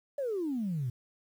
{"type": "exponential sweep", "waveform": "sine", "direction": "down", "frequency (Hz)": [587.3, 116.54], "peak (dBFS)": -29, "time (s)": [0.18, 0.9], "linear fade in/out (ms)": 5, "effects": ["tanh soft clip ceiling -26 dBFS", "10-bit"]}